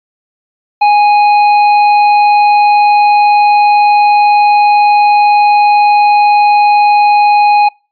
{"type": "tone with tanh clipping", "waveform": "triangle", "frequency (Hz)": 829, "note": "G#5", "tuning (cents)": -3, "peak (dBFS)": -6, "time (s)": [0.81, 7.69], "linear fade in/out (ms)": 10, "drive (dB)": 14, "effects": ["noise-tail reverb RT60 0.3 s tail -25 dB re dry", "resampled to 11025 Hz"]}